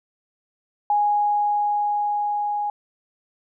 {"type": "tone with level ramp", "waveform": "sine", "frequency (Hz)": 828, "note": "G#5", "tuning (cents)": -5, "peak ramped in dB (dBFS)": [-16, -22], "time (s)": [0.9, 2.7], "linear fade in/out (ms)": 2, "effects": []}